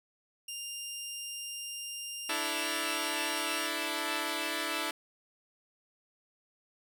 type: tone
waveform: 15% pulse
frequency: 2800 Hz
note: F7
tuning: 4 cents sharp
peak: -31 dBFS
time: 0.48-3.67 s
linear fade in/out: 5 ms
type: chord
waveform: 5% pulse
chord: D suspended second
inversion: none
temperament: equal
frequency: 293.7 / 329.6 / 440 Hz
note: D4 / E4 / A4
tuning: 0 / 0 / 0 cents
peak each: -25 / -23 / -28 dBFS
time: 2.29-4.91 s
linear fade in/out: 5 ms
effects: none